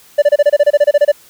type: tone bursts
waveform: triangle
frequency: 584 Hz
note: D5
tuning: 10 cents flat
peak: -3 dBFS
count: 14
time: 0.18-1.119 s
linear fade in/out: 10 ms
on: 42 ms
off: 27 ms
effects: white hiss -45 dBFS RMS until 1.29 s